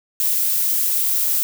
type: noise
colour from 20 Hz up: violet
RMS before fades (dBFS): -19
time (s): 0.2-1.43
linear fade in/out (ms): 0
effects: none